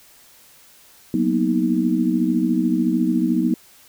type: chord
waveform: sine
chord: B major seventh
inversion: second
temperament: equal with one note detuned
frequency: 185 / 233.1 / 246.9 / 315.7 Hz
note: F#3 / A#3 / B3 / D#4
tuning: 0 / 0 / 0 / +25 cents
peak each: -23 / -23 / -21 / -21 dBFS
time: 1.14-3.54 s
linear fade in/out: 2 ms
effects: white hiss -50 dBFS RMS until 3.88 s